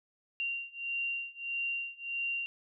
sine beating tone pair, 2766 / 2767.6 Hz, F7 / F7, -17 / -16 cents, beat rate 1.6 Hz, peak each -37 / -36 dBFS, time 0.4-2.46 s, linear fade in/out 0 ms, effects none

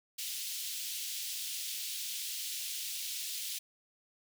pink high-pass noise, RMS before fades -39 dBFS, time 0.18-3.59 s, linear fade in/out 10 ms, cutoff 3000 Hz, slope 24 dB/octave, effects none

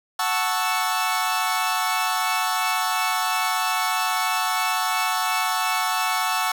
sawtooth chord, F# minor seventh, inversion none, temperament equal, 740 / 880 / 1108.7 / 1318.5 Hz, F#5 / A5 / C#6 / E6, 0 / 0 / 0 / 0 cents, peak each -23 dBFS, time 0.19-6.52 s, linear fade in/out 5 ms, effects none

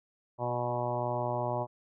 harmonic tone with a mistuned harmonic, 121.7 Hz, B2, 25 cents flat, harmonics 1 / 2 / 3 / 4 / 5 / 6 / 7 / 8 / 9, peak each -36 / -43 / -39 / -43 / -34 / -39 / -37 / -38 / -45 dBFS, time 0.38-1.67 s, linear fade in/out 50 ms, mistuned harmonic 4, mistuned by +16 cents, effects none

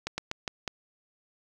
slowing click train, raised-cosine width 0.2 ms, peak -14 dBFS, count 5, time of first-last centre 0.07-0.678 s, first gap 110 ms, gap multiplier 1.22, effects none

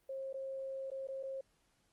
sine tone with dropouts, 536 Hz, C5, 42 cents sharp, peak -39 dBFS, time 0.09-1.41 s, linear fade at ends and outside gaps 5 ms, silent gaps 0.329-0.341 / 0.903-0.915 / 1.073-1.085 / 1.229-1.234 s, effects pink hiss -75 dBFS RMS until 1.92 s + Opus 32 kbps

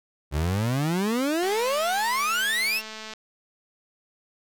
30% pulse exponential sweep, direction up, 69.3 to 2794 Hz, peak -20 dBFS, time 0.31-2.82 s, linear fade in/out 50 ms
click train, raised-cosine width 0.2 ms, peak -21 dBFS, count 373, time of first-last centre 1.43-3.136 s, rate 218 Hz
effects none

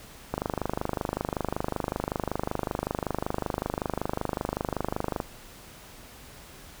click train, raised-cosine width 1 ms, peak -13 dBFS, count 124, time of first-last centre 0.34-5.202 s, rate 25.3 Hz, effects pink hiss -48 dBFS RMS until 6.8 s

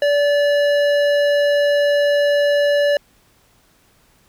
sine tone with hard clipping, 578 Hz, D5, 28 cents flat, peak -15 dBFS, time 0.02-2.97 s, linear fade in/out 2 ms, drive 13 dB, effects pink hiss -56 dBFS RMS until 4.28 s

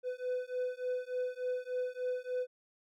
triangle beating tone pair, 500 / 503.4 Hz, B4 / B4, +21 / +33 cents, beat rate 3.4 Hz, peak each -35 / -35 dBFS, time 0.03-2.47 s, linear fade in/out 50 ms, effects none

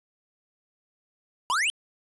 square exponential sweep, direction up, 932.3 to 3200 Hz, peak -23 dBFS, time 1.5-1.7 s, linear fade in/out 0 ms, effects resampled to 24000 Hz

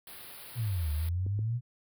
white band-stop noise, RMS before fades -47 dBFS, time 0.07-1.09 s, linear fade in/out 2 ms, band 4900 to 9200 Hz, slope 96 dB/octave
sine exponential two-way sweep, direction down then up, 124.6 to 73.5 to 124.6 Hz, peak -28 dBFS, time 0.55-1.61 s, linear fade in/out 50 ms, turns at 0.91 s
clicks, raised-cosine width 3 ms, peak -29 dBFS, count 2, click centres 1.265 / 1.391 s
effects none

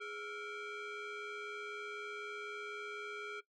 sine tone with frequency modulation, 500 Hz, B4, 21 cents sharp, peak -39 dBFS, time 0-3.41 s, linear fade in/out 20 ms, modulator 916 Hz, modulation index 2.3, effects noise-tail reverb RT60 0.1 s tail -19 dB re dry + tanh soft clip ceiling -41 dBFS

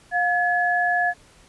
sine tone pair together, 710 / 1704.8 Hz, F5 / G#6, +28 / +45 cents, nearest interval octave + minor third, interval 1517 cents, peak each -21 dBFS, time 0.11-1.14 s, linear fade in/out 50 ms, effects pink hiss -53 dBFS RMS until 1.48 s + resampled to 24000 Hz

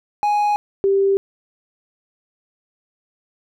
triangle / sine tone pair in turn, 830.6 / 392.7 Hz, G#5 / G4, 0 / +3 cents, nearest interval octave + minor second, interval 1297 cents, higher first, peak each -13 dBFS, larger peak neither, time 0.23-0.56 / 0.84-1.17 s, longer neither, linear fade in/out 0 ms, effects none

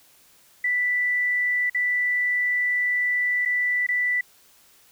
sine tone with dropouts, 1975.5 Hz, B6, in tune, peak -20 dBFS, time 0.64-4.21 s, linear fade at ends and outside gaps 5 ms, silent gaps 1.698-1.746 / 3.452-3.457 / 3.867-3.887 s, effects white hiss -56 dBFS RMS until 4.91 s

